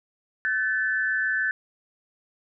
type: tone pair together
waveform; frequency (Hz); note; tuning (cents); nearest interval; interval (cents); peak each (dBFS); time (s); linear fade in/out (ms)
sine; 1520.1 / 1747; F#6 / A6; +46 / -13; major second; 241; -25; 0.45-1.51; 0
effects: none